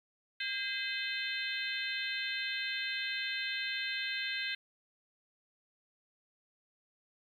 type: harmonic tone with a mistuned harmonic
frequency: 514 Hz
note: C5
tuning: 31 cents flat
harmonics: 3 / 4 / 5 / 6 / 7 / 8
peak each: -39 / -40 / -41 / -42 / -42 / -43 dBFS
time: 0.4-4.55 s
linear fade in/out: 5 ms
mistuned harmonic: 3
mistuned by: +70 cents
effects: 11-bit